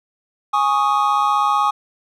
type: chord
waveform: triangle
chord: Ab suspended fourth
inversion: none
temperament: equal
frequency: 830.6 / 1108.7 / 1244.5 Hz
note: Ab5 / Db6 / Eb6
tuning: 0 / 0 / 0 cents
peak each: -17 dBFS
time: 0.53-1.71 s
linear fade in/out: 10 ms
effects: none